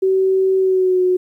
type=tone with pitch glide; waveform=sine; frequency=380.4 to 365.7 Hz; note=F#4 to F#4; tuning=+48 to -20 cents; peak=-12 dBFS; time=0.02-1.17 s; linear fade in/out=10 ms; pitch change=-68 cents; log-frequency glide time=0.58-1.02 s; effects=9-bit